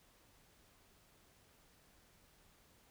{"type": "silence", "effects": ["pink hiss -68 dBFS RMS until 2.9 s"]}